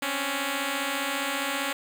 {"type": "beating tone pair", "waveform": "5% pulse", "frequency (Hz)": [265.7, 280.7], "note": ["C4", "C#4"], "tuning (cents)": [27, 22], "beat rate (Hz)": 15, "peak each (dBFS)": [-21, -17], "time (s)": [0.02, 1.73], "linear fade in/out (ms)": 5, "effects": []}